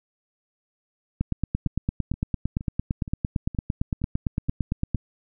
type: two click trains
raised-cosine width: 5 ms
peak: -22 / -11 dBFS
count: 8 / 34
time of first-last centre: 1.67-4.956 / 1.21-4.947 s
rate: 2.13 / 8.83 Hz
effects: none